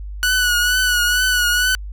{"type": "tone with vibrato", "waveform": "sawtooth", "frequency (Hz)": 1473, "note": "F#6", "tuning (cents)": -8, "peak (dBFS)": -11, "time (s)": [0.23, 1.75], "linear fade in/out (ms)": 0, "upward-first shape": "triangle", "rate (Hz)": 2.2, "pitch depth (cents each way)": 48, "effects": ["added 50 Hz sine -27 dBFS peak until 1.92 s"]}